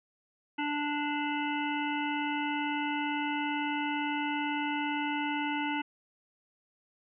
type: harmonic tone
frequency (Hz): 293.7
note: D4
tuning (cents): 0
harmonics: 1 / 3 / 5 / 7 / 9 / 10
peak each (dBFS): -33 / -34 / -39 / -39 / -40 / -43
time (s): 0.58-5.82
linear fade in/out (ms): 10
effects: none

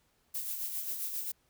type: noise with tremolo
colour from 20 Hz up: violet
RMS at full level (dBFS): -35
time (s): 0.34-1.32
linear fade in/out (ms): 10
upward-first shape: sine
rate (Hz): 7.5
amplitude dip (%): 45
effects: pink hiss -72 dBFS RMS until 1.49 s

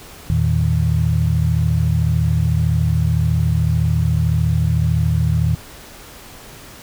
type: tone cluster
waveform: sine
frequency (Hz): 82.1 / 115.9 / 157.7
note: E2 / A#2 / D#3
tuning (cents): -6 / -10 / +24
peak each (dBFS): -18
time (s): 0.3-5.55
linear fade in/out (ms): 0
effects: pink hiss -39 dBFS RMS until 6.82 s

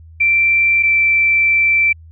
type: tone pair in turn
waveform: sine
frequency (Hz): 2349 / 2337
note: D7 / D7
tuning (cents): 0 / -9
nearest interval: unison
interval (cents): 9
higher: first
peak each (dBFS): -10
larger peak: neither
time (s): 0.2-0.83 / 0.83-1.93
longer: second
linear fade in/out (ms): 10
effects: added 81 Hz sine -37 dBFS peak until 2.11 s

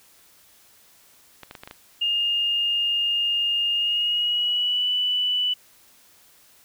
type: clicks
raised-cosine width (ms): 0.3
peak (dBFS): -22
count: 6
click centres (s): 1.433 / 1.511 / 1.552 / 1.635 / 1.675 / 1.711
type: tone with pitch glide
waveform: sine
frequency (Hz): 2829 to 2975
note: F7 to F#7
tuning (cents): +22 to +9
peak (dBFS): -20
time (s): 2.01-5.54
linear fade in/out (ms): 10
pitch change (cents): +87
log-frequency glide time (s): 3.73-4.9
effects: white hiss -55 dBFS RMS until 6.64 s

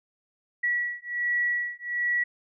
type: beating tone pair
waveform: sine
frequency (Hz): 1934 / 1935.3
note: B6 / B6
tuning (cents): -37 / -36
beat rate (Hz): 1.3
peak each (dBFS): -28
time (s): 0.63-2.24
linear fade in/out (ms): 10
effects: none

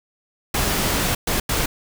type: noise bursts at uneven times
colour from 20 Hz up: pink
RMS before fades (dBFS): -21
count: 3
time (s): 0.54-1.15 / 1.27-1.4 / 1.49-1.66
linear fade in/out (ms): 5
effects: none

